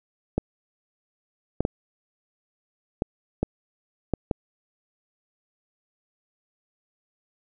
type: clicks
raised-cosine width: 2 ms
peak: -9 dBFS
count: 7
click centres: 0.38 / 1.606 / 1.651 / 3.021 / 3.43 / 4.137 / 4.312 s
effects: none